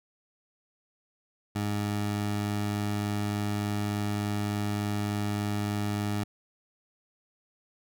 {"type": "tone", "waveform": "20% pulse", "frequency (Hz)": 103.4, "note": "G#2", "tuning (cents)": -7, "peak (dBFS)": -23, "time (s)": [1.55, 6.24], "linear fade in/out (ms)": 10, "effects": []}